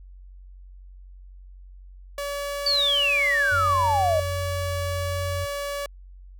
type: tone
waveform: sawtooth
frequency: 570 Hz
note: C#5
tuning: 48 cents sharp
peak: -24 dBFS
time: 2.18-5.86 s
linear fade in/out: 2 ms
type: exponential sweep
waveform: sine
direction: down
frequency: 4637 to 599 Hz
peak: -19 dBFS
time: 2.66-4.2 s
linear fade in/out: 5 ms
type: tone with vibrato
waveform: sine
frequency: 89.7 Hz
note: F2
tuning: 47 cents sharp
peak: -27 dBFS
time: 3.51-5.46 s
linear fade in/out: 20 ms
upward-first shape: sine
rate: 1.3 Hz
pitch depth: 13 cents each way
effects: added 46 Hz sine -42 dBFS peak until 6.39 s